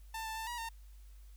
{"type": "tone with pitch steps", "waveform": "sawtooth", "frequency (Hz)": [892, 884, 891, 960, 911], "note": ["A5", "A5", "A5", "B5", "A#5"], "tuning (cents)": [23, 8, 22, -49, -40], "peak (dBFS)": -35, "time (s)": [0.14, 0.69], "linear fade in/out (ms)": 5, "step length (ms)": 110, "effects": ["added 50 Hz sine -51 dBFS peak until 1.36 s", "white hiss -69 dBFS RMS until 1.36 s"]}